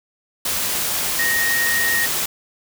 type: tone in noise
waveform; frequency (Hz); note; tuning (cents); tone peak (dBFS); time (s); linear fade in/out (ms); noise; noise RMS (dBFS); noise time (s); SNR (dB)
sine; 1864.7; A#6; 0; -18; 1.19-2.06; 5; white; -22; 0.45-2.26; +1
effects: none